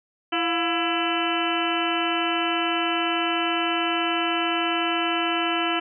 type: harmonic tone with a mistuned harmonic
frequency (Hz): 333.8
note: E4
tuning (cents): +22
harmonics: 1 / 2 / 3 / 4 / 5 / 6 / 7 / 8 / 9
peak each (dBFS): -27 / -29 / -32 / -29 / -33 / -37 / -34 / -31 / -29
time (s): 0.32-5.8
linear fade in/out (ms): 10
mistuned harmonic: 2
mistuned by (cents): +96
effects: none